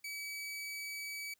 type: tone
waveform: sawtooth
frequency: 2285 Hz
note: D7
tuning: 48 cents flat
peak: -37 dBFS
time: 0.04-1.34 s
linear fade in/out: 5 ms
effects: white hiss -75 dBFS RMS until 1.39 s